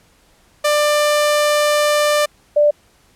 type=tone pair in turn; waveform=sawtooth / sine; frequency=594 / 590.6 Hz; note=D5 / D5; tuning=+20 / +10 cents; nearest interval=unison; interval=10 cents; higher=first; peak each=-9 dBFS; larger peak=neither; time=0.64-2.26 / 2.56-2.71 s; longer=first; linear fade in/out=10 ms; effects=pink hiss -54 dBFS RMS until 3.15 s + low-pass 12000 Hz 12 dB/octave